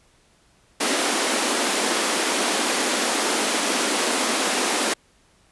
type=high-pass noise; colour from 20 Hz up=pink; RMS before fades=-22 dBFS; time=0.8-4.94 s; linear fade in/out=10 ms; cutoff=230 Hz; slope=48 dB/octave; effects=pink hiss -59 dBFS RMS until 5.51 s + resampled to 24000 Hz